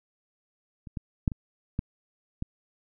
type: clicks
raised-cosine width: 5 ms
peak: -29 / -20 / -10 / -23 / -15 / -18 dBFS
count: 6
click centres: 0.872 / 0.972 / 1.278 / 1.318 / 1.791 / 2.424 s
effects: none